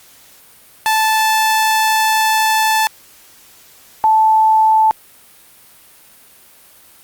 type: tone pair in turn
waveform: sawtooth / sine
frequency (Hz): 876 / 876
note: A5 / A5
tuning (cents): -8 / -8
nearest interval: unison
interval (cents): 0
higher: neither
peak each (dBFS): -8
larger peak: neither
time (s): 0.86-2.87 / 4.04-4.91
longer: first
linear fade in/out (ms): 0
effects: white hiss -45 dBFS RMS until 7.03 s + Opus 48 kbps